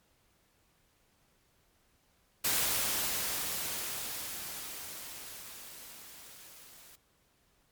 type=noise with level ramp; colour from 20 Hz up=white; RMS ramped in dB=-29 to -55 dBFS; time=2.44-6.96 s; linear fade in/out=10 ms; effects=pink hiss -70 dBFS RMS until 7.71 s + MP3 96 kbps